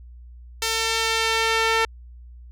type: tone with band-pass filter sweep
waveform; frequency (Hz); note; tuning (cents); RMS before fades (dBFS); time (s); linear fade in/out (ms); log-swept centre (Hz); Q
sawtooth; 449.7; A4; +38; -22; 0.62-1.85; 2; 5500 to 2000; 0.72
effects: added 60 Hz sine -40 dBFS peak until 2.51 s